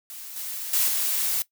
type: noise with level steps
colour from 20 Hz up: blue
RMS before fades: -39 / -33 / -22 / -25 dBFS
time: 0.1-1.42 s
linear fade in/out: 0 ms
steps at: 0.36 / 0.73 / 0.88 s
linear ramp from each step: 5 ms
effects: noise-tail reverb RT60 0.1 s tail -18 dB re dry